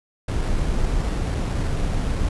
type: noise with sample-and-hold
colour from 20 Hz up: brown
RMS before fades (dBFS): -22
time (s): 0.28-2.29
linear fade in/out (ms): 5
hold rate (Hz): 6300
effects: resampled to 24000 Hz